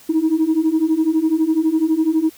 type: beating tone pair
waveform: sine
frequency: 311.1 / 323.1 Hz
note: D#4 / E4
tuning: 0 / -35 cents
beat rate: 12 Hz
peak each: -17 / -15 dBFS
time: 0.09-2.3 s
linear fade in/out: 10 ms
effects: tanh soft clip ceiling -9 dBFS + white hiss -46 dBFS RMS until 2.37 s